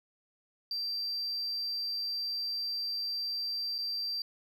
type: tone with dropouts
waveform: sine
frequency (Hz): 4699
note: D8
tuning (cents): 0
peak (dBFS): -30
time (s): 0.71-4.22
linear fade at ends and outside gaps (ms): 2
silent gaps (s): 3.782-3.786
effects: tanh soft clip ceiling -30 dBFS